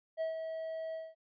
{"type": "tone with ADSR envelope", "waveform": "triangle", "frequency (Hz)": 645, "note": "E5", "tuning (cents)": -38, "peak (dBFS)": -29, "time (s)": [0.17, 1.15], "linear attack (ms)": 40, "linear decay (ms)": 130, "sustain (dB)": -6, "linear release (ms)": 210, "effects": ["resampled to 11025 Hz"]}